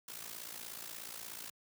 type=noise with amplitude modulation; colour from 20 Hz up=white; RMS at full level=-43 dBFS; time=0.08-1.5 s; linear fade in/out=5 ms; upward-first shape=sine; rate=56.7 Hz; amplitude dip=75%; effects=high-pass 100 Hz 12 dB/octave